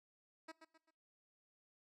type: tone with echo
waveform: 10% pulse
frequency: 321.1 Hz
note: E4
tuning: 45 cents flat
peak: -40 dBFS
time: 0.48-0.52 s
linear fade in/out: 10 ms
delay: 130 ms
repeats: 3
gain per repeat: -8 dB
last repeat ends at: 0.91 s
effects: noise-tail reverb RT60 0.7 s tail -23 dB re dry + low-pass 7000 Hz 12 dB/octave